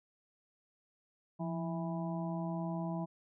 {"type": "harmonic tone with a mistuned harmonic", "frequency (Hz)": 164.5, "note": "E3", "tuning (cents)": -3, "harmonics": [1, 2, 4, 5, 6], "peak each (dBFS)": [-36, -43, -43, -47, -47], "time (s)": [1.39, 3.06], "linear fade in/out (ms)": 20, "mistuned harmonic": 1, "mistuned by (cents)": 67, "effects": []}